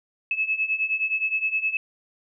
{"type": "beating tone pair", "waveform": "sine", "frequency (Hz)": [2590, 2599.6], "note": ["E7", "E7"], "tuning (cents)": [-31, -25], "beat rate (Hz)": 9.6, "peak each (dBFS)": [-27, -24], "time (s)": [0.31, 1.77], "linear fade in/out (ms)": 2, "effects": []}